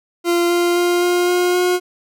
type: tone with pitch steps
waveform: 40% pulse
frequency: 345.5 / 348.3 / 351.1 / 354 / 356.9 / 359.8 Hz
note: F4 / F4 / F4 / F4 / F4 / F#4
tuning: -19 / -5 / +9 / +23 / +38 / -48 cents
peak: -13 dBFS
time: 0.24-1.8 s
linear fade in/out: 50 ms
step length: 260 ms
effects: none

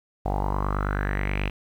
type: tone with low-pass filter sweep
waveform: sawtooth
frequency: 49.32 Hz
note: G1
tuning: 11 cents sharp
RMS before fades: -26 dBFS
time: 0.25-1.5 s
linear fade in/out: 10 ms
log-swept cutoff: 740 to 2700 Hz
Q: 5.9
effects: 9-bit

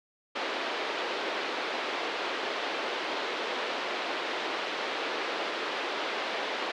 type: band-pass noise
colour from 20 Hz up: pink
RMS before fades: -33 dBFS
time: 0.35-6.72 s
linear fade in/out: 10 ms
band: 350 to 4000 Hz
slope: 24 dB/octave
effects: none

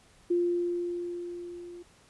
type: tone with level ramp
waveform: sine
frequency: 349.2 Hz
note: F4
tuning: in tune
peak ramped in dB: -22 to -42 dBFS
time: 0.3-1.83 s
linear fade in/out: 10 ms
effects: pink hiss -60 dBFS RMS until 2.09 s + resampled to 24000 Hz

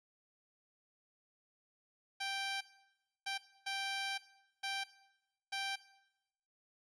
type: tone bursts at uneven times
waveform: 10% pulse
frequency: 784 Hz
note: G5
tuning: in tune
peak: -29 dBFS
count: 5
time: 2.2-2.61 / 3.26-3.38 / 3.66-4.18 / 4.63-4.84 / 5.52-5.76 s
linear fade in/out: 10 ms
effects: noise-tail reverb RT60 0.9 s tail -17 dB re dry + resampled to 22050 Hz

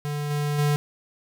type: tone with level steps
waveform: square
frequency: 146.83 Hz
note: D3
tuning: in tune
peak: -27 / -24 / -20 dBFS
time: 0.05-0.76 s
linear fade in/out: 0 ms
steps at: 0.3 / 0.58 s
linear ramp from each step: 10 ms
effects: none

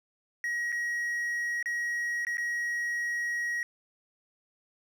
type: tone with dropouts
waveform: triangle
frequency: 1900 Hz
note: A#6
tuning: 33 cents sharp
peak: -27 dBFS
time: 0.44-3.63 s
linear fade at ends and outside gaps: 1 ms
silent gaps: 0.72-0.725 / 1.627-1.658 / 2.25-2.268 / 2.371-2.381 s
effects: none

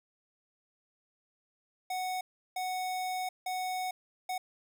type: tone bursts at uneven times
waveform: square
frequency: 740 Hz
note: F#5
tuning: in tune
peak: -33 dBFS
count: 4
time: 1.9-2.21 / 2.56-3.29 / 3.46-3.91 / 4.29-4.38 s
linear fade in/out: 5 ms
effects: none

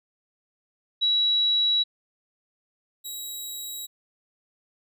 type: tone pair in turn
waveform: sine / 15% pulse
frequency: 3900 / 3862 Hz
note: B7 / B7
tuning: -23 / -39 cents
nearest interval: unison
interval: 16 cents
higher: first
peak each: -19 / -26 dBFS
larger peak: first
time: 1.01-1.84 / 3.04-3.87 s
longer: neither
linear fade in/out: 20 ms
effects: none

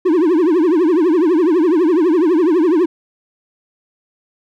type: tone with vibrato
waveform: triangle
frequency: 336.2 Hz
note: E4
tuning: 34 cents sharp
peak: -8 dBFS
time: 0.05-2.86 s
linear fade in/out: 10 ms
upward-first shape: triangle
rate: 12 Hz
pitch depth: 240 cents each way
effects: none

